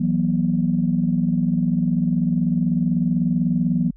sine chord, E suspended second, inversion none, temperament equal with one note detuned, 164.81 / 185 / 240.9 Hz, E3 / F#3 / B3, 0 / 0 / -43 cents, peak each -21 dBFS, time 0-3.91 s, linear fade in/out 10 ms, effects tanh soft clip ceiling -7 dBFS + added 43 Hz sine -44 dBFS peak until 3.96 s

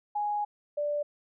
sine tone pair in turn, 830.6 / 587.3 Hz, G#5 / D5, 0 / 0 cents, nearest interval tritone, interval 600 cents, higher first, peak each -27 dBFS, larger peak neither, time 0.15-0.45 / 0.77-1.03 s, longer first, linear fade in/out 10 ms, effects none

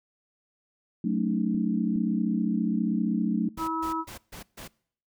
sine chord, D# half-diminished seventh, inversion first, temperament equal with one note detuned, 185 / 220 / 281.2 / 311.1 Hz, F#3 / A3 / C#4 / D#4, 0 / 0 / +25 / 0 cents, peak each -28 / -27 / -32 / -33 dBFS, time 1.04-3.49 s, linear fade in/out 5 ms
clicks, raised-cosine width 3 ms, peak -33 dBFS, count 3, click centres 1.547 / 1.96 / 3.577 s
pink noise bursts, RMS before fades -42 dBFS, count 5, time 3.57-4.68 s, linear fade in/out 10 ms, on 110 ms, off 140 ms
harmonic tone, 323.7 Hz, E4, 31 cents flat, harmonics 1 / 3 / 4, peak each -31 / -31 / -31 dBFS, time 3.57-4.05 s, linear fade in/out 50 ms
effects noise-tail reverb RT60 0.6 s tail -24 dB re dry

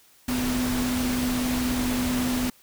sine tone in noise, 250 Hz, B3, 21 cents sharp, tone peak -24 dBFS, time 0.28-2.5 s, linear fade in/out 5 ms, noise pink, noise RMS -30 dBFS, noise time 0.28-2.5 s, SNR +3 dB, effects white hiss -57 dBFS RMS until 2.62 s

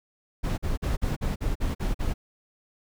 brown noise bursts, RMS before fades -26 dBFS, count 9, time 0.43-2.14 s, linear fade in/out 20 ms, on 150 ms, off 45 ms, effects none

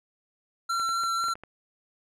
square tone with vibrato, 1357 Hz, E6, 50 cents sharp, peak -26 dBFS, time 0.69-1.34 s, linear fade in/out 10 ms, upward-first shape triangle, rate 4 Hz, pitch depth 13 cents each way
clicks, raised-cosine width 0.5 ms, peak -28 dBFS, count 7, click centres 0.797 / 0.891 / 1.036 / 1.24 / 1.284 / 1.355 / 1.436 s
effects low-pass 9000 Hz 12 dB/octave

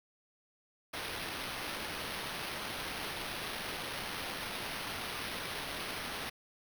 white noise with sample-and-hold, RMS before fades -40 dBFS, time 0.93-6.3 s, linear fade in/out 10 ms, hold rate 7350 Hz, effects none

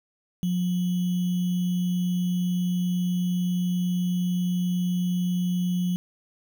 sine tone with sample-and-hold, 178.9 Hz, F3, 42 cents sharp, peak -22 dBFS, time 0.43-5.96 s, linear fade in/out 0 ms, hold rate 3150 Hz, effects none

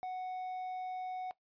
triangle tone, 740 Hz, F#5, in tune, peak -35 dBFS, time 0.03-1.31 s, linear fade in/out 0 ms, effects noise-tail reverb RT60 0.1 s tail -17 dB re dry + resampled to 11025 Hz

